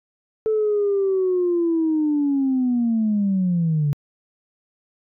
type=linear sweep; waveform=sine; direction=down; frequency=440 to 141.2 Hz; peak=-16 dBFS; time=0.46-3.93 s; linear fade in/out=0 ms; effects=tanh soft clip ceiling -13 dBFS